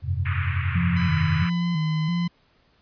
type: chord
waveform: sine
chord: F suspended second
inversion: none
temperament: equal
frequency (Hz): 87.31 / 98 / 130.81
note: F2 / G2 / C3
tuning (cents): 0 / 0 / 0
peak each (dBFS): -25 / -27 / -29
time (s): 0.02-1.48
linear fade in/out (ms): 50
type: band-pass noise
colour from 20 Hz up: white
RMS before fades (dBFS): -33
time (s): 0.25-1.5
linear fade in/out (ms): 10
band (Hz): 1100 to 2500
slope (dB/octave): 48
type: tone with vibrato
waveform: sine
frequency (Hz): 164.81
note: E3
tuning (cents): 0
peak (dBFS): -21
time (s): 0.75-2.28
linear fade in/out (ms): 10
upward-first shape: square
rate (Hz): 1.5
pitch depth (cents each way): 85
type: tone with pitch glide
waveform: 15% pulse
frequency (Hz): 1005 to 1018.4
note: B5 to C6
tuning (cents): +30 to -47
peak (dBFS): -28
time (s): 0.96-2.28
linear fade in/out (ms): 10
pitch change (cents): +23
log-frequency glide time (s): 1.59-1.65
effects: pink hiss -62 dBFS RMS until 2.81 s + resampled to 11025 Hz